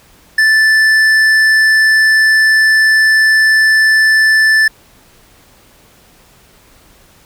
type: tone with tanh clipping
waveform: sine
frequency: 1757 Hz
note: A6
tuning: 3 cents flat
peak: -8 dBFS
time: 0.38-4.68 s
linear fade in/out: 5 ms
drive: 10 dB
effects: pink hiss -46 dBFS RMS until 7.25 s